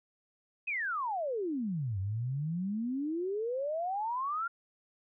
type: exponential two-way sweep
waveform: sine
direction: down then up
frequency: 2600 to 92.6 to 1415 Hz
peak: -31 dBFS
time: 0.67-4.48 s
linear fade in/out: 10 ms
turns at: 1.99 s
effects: none